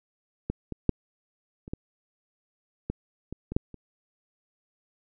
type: clicks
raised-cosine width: 3 ms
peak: -15 / -20 / -7 / -28 / -18 / -16 / -22 / -21 / -9 / -29 dBFS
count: 10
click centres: 0.5 / 0.723 / 0.893 / 1.679 / 1.735 / 2.9 / 3.326 / 3.52 / 3.565 / 3.743 s
effects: none